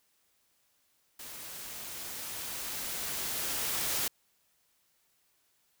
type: noise with level ramp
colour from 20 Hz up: white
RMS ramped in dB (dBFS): -45 to -31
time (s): 1.19-4.08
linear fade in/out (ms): 5
effects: white hiss -72 dBFS RMS until 5.8 s